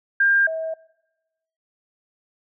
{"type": "tone pair in turn", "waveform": "sine", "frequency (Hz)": [1600, 644.9], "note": ["G6", "E5"], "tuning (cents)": [35, -38], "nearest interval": "octave + major third", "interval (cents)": 1573, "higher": "first", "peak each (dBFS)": [-14, -24], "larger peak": "first", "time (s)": [[0.2, 0.47], [0.47, 0.74]], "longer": "neither", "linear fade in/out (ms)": 5, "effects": ["noise-tail reverb RT60 1.0 s tail -23 dB re dry"]}